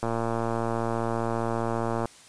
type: click train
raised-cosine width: 1 ms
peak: -14 dBFS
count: 234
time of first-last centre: 0.03-2.056 s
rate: 115 Hz
effects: white hiss -51 dBFS RMS until 2.28 s + resampled to 22050 Hz